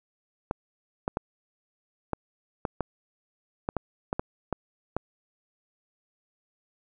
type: clicks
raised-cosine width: 1 ms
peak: -13 dBFS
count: 12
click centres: 0.511 / 1.079 / 1.171 / 2.133 / 2.652 / 2.807 / 3.689 / 3.767 / 4.129 / 4.195 / 4.527 / 4.966 s
effects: none